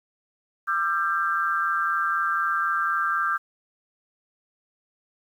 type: tone cluster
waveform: sine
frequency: 1191 / 1355 / 1581 Hz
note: D6 / E6 / G6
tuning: +24 / +47 / +14 cents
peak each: -26 dBFS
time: 0.67-3.38 s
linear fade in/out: 20 ms
effects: 9-bit